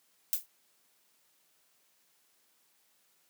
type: noise with exponential decay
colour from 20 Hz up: violet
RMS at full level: -25 dBFS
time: 0.33-0.46 s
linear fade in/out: 0 ms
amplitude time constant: 28 ms
effects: white hiss -70 dBFS RMS until 3.29 s + high-pass 150 Hz 12 dB/octave